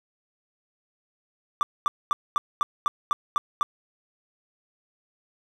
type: tone bursts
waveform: triangle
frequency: 1174.7 Hz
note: D6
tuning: in tune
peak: -17 dBFS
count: 9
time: 1.61-3.63 s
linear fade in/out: 0 ms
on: 20 ms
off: 230 ms
effects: none